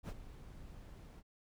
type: noise with ADSR envelope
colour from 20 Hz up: brown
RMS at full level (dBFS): -39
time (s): 0.03-1.23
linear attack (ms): 59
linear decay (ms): 42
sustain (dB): -13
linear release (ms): 43
effects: none